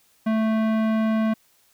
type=tone with tanh clipping; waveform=sine; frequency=220.3 Hz; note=A3; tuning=2 cents sharp; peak=-21 dBFS; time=0.26-1.34 s; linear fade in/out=10 ms; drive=18 dB; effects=white hiss -61 dBFS RMS until 1.73 s